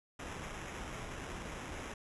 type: noise with sample-and-hold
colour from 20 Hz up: pink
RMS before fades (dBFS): -44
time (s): 0.19-1.94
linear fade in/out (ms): 5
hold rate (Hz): 4410
effects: resampled to 24000 Hz